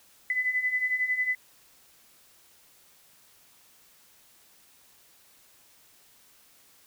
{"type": "beating tone pair", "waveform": "sine", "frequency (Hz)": [1998, 2009], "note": ["B6", "B6"], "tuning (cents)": [20, 29], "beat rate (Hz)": 11, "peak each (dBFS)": [-31, -26], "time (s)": [0.3, 1.35], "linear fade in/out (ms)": 2, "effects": ["white hiss -59 dBFS RMS until 6.86 s"]}